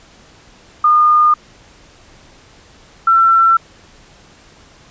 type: tone pair in turn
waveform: sine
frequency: 1218 / 1345.5 Hz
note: D#6 / E6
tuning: -37 / +35 cents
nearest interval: major second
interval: 172 cents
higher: second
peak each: -7 dBFS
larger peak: neither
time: 0.84-1.34 / 3.07-3.57 s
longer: neither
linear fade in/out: 5 ms
effects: pink hiss -45 dBFS RMS until 4.9 s + resampled to 16000 Hz